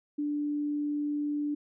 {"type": "tone", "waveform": "sine", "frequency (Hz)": 293.7, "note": "D4", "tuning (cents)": 0, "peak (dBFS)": -28, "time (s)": [0.18, 1.55], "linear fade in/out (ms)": 10, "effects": []}